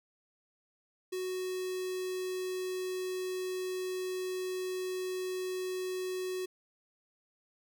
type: tone with notch filter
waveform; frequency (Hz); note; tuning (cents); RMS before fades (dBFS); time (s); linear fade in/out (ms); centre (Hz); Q
square; 370; F#4; 0; -36; 1.12-6.46; 10; 1300; 1
effects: none